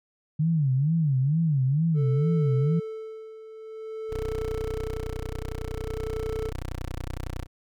sine tone with vibrato, 146.83 Hz, D3, in tune, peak -20 dBFS, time 0.39-2.8 s, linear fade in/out 10 ms, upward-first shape sine, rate 2.2 Hz, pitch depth 220 cents each way
triangle tone with tremolo, 440 Hz, A4, in tune, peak -27 dBFS, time 1.94-6.52 s, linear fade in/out 50 ms, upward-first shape sine, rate 0.5 Hz, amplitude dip 75%
15% pulse tone, 30.87 Hz, B0, in tune, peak -25 dBFS, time 4.09-7.47 s, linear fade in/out 50 ms
effects none

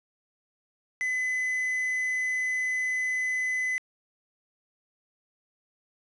triangle tone, 2016 Hz, B6, 35 cents sharp, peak -24 dBFS, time 1.01-3.78 s, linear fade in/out 0 ms, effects resampled to 24000 Hz + 9-bit

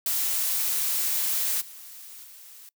blue noise with level steps, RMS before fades -26 / -44 / -47 dBFS, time 0.06-2.69 s, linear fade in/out 2 ms, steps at 1.6 / 2.23 s, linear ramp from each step 20 ms, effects noise-tail reverb RT60 0.1 s tail -23 dB re dry

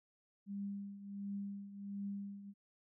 sine tone with tremolo, 200.1 Hz, G3, 36 cents sharp, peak -38 dBFS, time 0.46-2.54 s, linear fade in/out 50 ms, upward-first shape triangle, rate 1.4 Hz, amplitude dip 75%, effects none

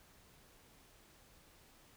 silence, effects pink hiss -64 dBFS RMS until 1.96 s

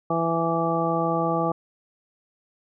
harmonic tone, 166.1 Hz, E3, 13 cents sharp, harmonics 1 / 2 / 3 / 4 / 5 / 7, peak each -28 / -28 / -28 / -28 / -28 / -28 dBFS, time 0.1-1.52 s, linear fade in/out 5 ms, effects none

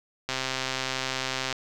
click train, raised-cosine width 0.2 ms, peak -11 dBFS, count 163, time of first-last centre 0.29-1.527 s, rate 131 Hz, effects none

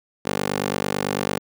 15% pulse tone with high-pass filter, 49 Hz, G1, in tune, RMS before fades -25 dBFS, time 0.25-1.39 s, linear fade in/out 10 ms, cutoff 290 Hz, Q 1.1, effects none

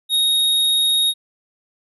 square tone, 3746 Hz, A#7, 8 cents sharp, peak -15 dBFS, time 0.09-1.14 s, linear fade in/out 50 ms, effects resampled to 32000 Hz

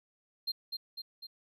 triangle tone with echo, 4186 Hz, C8, in tune, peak -30 dBFS, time 0.47-0.52 s, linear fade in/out 10 ms, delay 250 ms, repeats 3, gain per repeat -4 dB, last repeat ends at 1.27 s, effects none

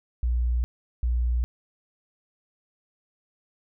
sine tone pair in turn, 60.2 / 60.2 Hz, B1 / B1, -44 / -44 cents, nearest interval unison, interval 0 cents, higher neither, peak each -21 dBFS, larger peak neither, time 0.23-0.64 / 1.03-1.44 s, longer neither, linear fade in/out 0 ms, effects none

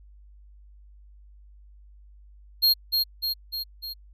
square tone with echo, 4242 Hz, C8, 23 cents sharp, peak -17 dBFS, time 2.62-2.74 s, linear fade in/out 20 ms, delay 300 ms, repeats 4, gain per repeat -4 dB, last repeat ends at 3.94 s, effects added 50 Hz sine -48 dBFS peak until 4.13 s

